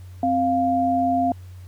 sine tone pair together, 261.6 / 698.4 Hz, C4 / F5, 0 / 0 cents, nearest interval octave + perfect fourth, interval 1700 cents, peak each -22 / -19 dBFS, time 0.23-1.32 s, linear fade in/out 2 ms, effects added 91 Hz sine -37 dBFS peak until 1.67 s + pink hiss -56 dBFS RMS until 1.67 s

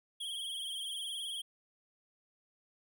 square tone with vibrato, 3229 Hz, G#7, 49 cents flat, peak -38 dBFS, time 0.2-1.42 s, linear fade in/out 10 ms, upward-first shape sine, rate 19 Hz, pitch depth 65 cents each way, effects none

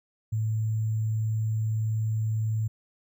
sine tone with sample-and-hold, 109.8 Hz, A2, 3 cents flat, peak -24 dBFS, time 0.32-2.68 s, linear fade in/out 10 ms, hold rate 7350 Hz, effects none

